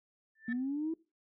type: tone with exponential growth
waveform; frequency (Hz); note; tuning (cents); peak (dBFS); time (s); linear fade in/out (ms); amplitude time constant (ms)
sine; 1772; A6; +12; -34; 0.35-0.53; 5; 38
type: linear sweep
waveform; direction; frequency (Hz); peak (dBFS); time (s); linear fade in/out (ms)
sine; up; 230 to 330; -31; 0.48-0.94; 5
effects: noise-tail reverb RT60 0.3 s tail -20 dB re dry + tanh soft clip ceiling -26 dBFS